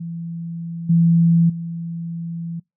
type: tone with level steps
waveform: sine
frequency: 167.8 Hz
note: E3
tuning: 31 cents sharp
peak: -26 / -11 / -25 dBFS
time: 0-2.6 s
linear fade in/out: 10 ms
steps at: 0.89 / 1.49 s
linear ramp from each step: 10 ms
effects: noise-tail reverb RT60 0.2 s tail -26 dB re dry